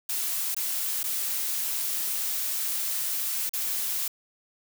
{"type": "noise with dropouts", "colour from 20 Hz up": "blue", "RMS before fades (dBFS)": -29, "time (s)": [0.09, 4.08], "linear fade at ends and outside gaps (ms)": 5, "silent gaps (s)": [[0.547, 0.565], [1.032, 1.039], [3.494, 3.534]], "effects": []}